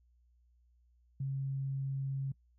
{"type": "tone", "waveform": "sine", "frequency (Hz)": 135.9, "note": "C#3", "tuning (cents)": -34, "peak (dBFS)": -33, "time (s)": [1.2, 2.32], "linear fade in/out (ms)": 5, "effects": ["noise-tail reverb RT60 0.1 s tail -24 dB re dry", "added 60 Hz sine -65 dBFS peak until 2.58 s"]}